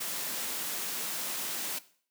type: high-pass noise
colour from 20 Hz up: white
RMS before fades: -35 dBFS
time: 0-1.79 s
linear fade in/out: 10 ms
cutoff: 150 Hz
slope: 48 dB/octave
effects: noise-tail reverb RT60 0.5 s tail -17 dB re dry